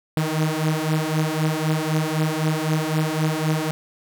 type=beating tone pair; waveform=sawtooth; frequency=154.6 / 158.5 Hz; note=D#3 / D#3; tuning=-11 / +32 cents; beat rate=3.9 Hz; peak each=-19 dBFS; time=0.17-3.71 s; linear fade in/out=0 ms; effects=none